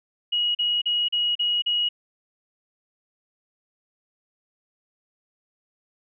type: tone bursts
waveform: sine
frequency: 2900 Hz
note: F#7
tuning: 35 cents flat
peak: -20 dBFS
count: 6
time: 0.32-1.89 s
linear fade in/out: 10 ms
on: 230 ms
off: 38 ms
effects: none